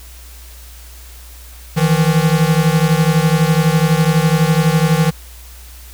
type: beating tone pair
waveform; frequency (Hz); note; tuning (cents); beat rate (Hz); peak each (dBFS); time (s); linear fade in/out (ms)
square; 155.56 / 167.56; D#3 / E3; 0 / +29; 12; -14 / -15; 1.76-5.11; 20
effects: added 60 Hz sine -35 dBFS peak until 5.93 s + white hiss -41 dBFS RMS until 5.93 s